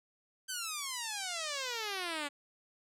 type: exponential sweep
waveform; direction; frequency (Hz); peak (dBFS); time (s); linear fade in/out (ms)
5% pulse; down; 1568 to 280.3; -24; 0.48-2.29; 20
effects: low-pass 10000 Hz 12 dB/octave